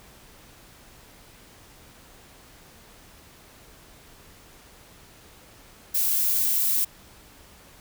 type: noise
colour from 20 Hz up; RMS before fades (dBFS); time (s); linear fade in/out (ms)
violet; -23; 5.94-6.85; 10
effects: pink hiss -51 dBFS RMS until 7.8 s